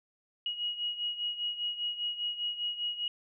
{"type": "beating tone pair", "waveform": "sine", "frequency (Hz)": [2896, 2901], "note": ["F#7", "F#7"], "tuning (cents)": [-38, -35], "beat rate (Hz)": 5, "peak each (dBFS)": [-33, -38], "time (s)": [0.46, 3.08], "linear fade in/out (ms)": 2, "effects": []}